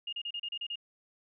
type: tone bursts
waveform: sine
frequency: 2841 Hz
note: F7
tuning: 29 cents sharp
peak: -34 dBFS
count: 8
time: 0.07-0.757 s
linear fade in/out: 5 ms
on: 57 ms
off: 33 ms
effects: none